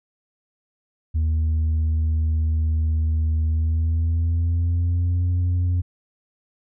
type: tone with pitch glide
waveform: sine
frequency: 79.1 to 88.79 Hz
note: D#2 to F2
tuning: +29 to +29 cents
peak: -15 dBFS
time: 1.14-5.82 s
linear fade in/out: 20 ms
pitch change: +200 cents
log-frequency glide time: 3.46-5.26 s
effects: tanh soft clip ceiling -17 dBFS